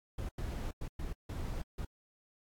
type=noise bursts at uneven times; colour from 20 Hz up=brown; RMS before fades=-38 dBFS; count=6; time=0.18-0.29 / 0.38-0.71 / 0.81-0.88 / 0.99-1.13 / 1.29-1.62 / 1.78-1.85 s; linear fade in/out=5 ms; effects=AAC 64 kbps